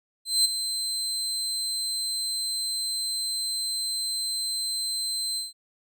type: tone with ADSR envelope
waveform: 30% pulse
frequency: 4100 Hz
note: C8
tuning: 36 cents flat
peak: -14 dBFS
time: 0.25-5.53 s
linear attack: 200 ms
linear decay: 13 ms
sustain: -10 dB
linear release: 160 ms
effects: none